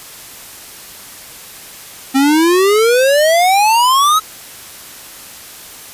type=exponential sweep; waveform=square; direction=up; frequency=263.2 to 1300 Hz; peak=-9 dBFS; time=2.14-4.2 s; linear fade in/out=20 ms; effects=white hiss -34 dBFS RMS until 5.93 s + resampled to 32000 Hz